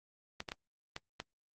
clicks, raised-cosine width 0.2 ms, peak -21 dBFS, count 5, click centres 0.404 / 0.488 / 0.519 / 0.964 / 1.201 s, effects Opus 24 kbps

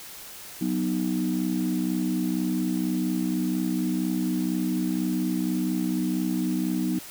sine chord, B major, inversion second, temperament equal, 185 / 246.9 / 311.1 Hz, F#3 / B3 / D#4, 0 / 0 / 0 cents, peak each -27 dBFS, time 0.61-6.99 s, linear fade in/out 5 ms, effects tanh soft clip ceiling -16 dBFS + white hiss -42 dBFS RMS until 7.1 s

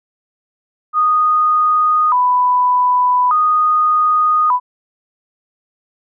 sine tone with vibrato, 1108.7 Hz, C#6, in tune, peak -10 dBFS, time 0.93-4.6 s, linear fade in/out 50 ms, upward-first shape square, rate 0.42 Hz, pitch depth 190 cents each way, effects none

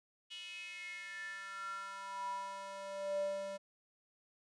square tone with high-pass filter sweep, 196 Hz, G3, in tune, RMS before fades -43 dBFS, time 0.3-3.58 s, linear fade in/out 20 ms, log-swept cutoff 3000 to 470 Hz, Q 8, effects resampled to 22050 Hz

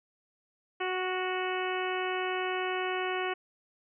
harmonic tone with a mistuned harmonic, 370 Hz, F#4, in tune, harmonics 1 / 2 / 3 / 4 / 5 / 6 / 7 / 8, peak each -33 / -36 / -38 / -39 / -40 / -41 / -41 / -42 dBFS, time 0.8-3.34 s, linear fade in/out 10 ms, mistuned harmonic 4, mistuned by -15 cents, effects none

